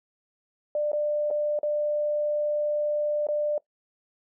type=tone with dropouts; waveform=sine; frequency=595 Hz; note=D5; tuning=22 cents sharp; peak=-23 dBFS; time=0.75-3.58 s; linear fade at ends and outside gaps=2 ms; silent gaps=0.918-0.931 / 1.304-1.31 / 1.59-1.631 / 3.269-3.286 s; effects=noise-tail reverb RT60 0.1 s tail -20 dB re dry